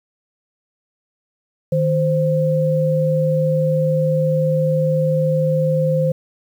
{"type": "tone pair together", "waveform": "sine", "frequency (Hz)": [155.56, 521.6], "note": ["D#3", "C5"], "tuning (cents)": [0, -5], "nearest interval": "octave + major sixth", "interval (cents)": 2095, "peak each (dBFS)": -17, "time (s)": [1.72, 6.12], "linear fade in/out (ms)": 5, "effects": ["8-bit"]}